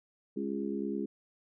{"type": "harmonic tone with a mistuned harmonic", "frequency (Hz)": 69.3, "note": "C#2", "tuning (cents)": 0, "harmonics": [3, 4, 5, 6], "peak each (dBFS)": [-36, -37, -38, -39], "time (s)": [0.36, 1.06], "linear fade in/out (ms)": 10, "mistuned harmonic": 6, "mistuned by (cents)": -27, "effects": []}